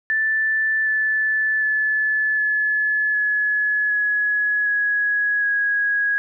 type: tone with pitch steps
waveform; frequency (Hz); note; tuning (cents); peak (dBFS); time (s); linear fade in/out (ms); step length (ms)
sine; 1760 / 1744.8 / 1729.8 / 1714.8 / 1700 / 1685.4 / 1670.8 / 1656.4; A6 / A6 / A6 / A6 / G#6 / G#6 / G#6 / G#6; 0 / -15 / -30 / -45 / +40 / +25 / +10 / -5; -17; 0.1-6.18; 0; 760
effects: none